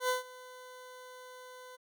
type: tone with ADSR envelope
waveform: 20% pulse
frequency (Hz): 505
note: B4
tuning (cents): +39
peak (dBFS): -22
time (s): 0-1.77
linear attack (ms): 89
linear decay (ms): 140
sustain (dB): -21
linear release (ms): 21
effects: none